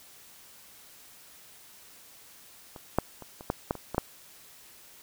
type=clicks; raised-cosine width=1 ms; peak=-28 / -8 / -28 / -28 / -12 / -12 / -25 / -18 / -9 dBFS; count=9; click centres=2.762 / 2.986 / 3.223 / 3.409 / 3.501 / 3.709 / 3.753 / 3.946 / 3.981 s; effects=white hiss -53 dBFS RMS until 5.02 s